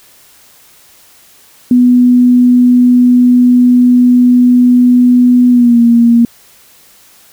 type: tone with pitch glide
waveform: sine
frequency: 246.9 to 234.7 Hz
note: B3 to A#3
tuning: 0 to +12 cents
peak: -3 dBFS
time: 1.71-6.25 s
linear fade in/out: 2 ms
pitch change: -88 cents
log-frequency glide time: 5.5-5.79 s
effects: white hiss -43 dBFS RMS until 7.32 s